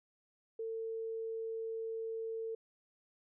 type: tone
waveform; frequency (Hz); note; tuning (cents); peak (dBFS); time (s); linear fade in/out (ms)
sine; 450; A4; +39; -37; 0.59-2.55; 5
effects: none